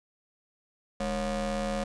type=ring-modulated tone; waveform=30% pulse; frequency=169.9 Hz; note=F3; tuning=47 cents flat; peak=-23 dBFS; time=1-1.84 s; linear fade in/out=5 ms; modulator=378 Hz; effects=resampled to 22050 Hz